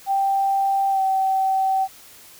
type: tone with pitch glide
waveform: sine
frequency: 784 to 767.9 Hz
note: G5 to G5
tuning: 0 to -36 cents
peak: -17 dBFS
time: 0.06-1.88 s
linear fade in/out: 50 ms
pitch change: -36 cents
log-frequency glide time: 0.9-1.01 s
effects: white hiss -46 dBFS RMS until 2.39 s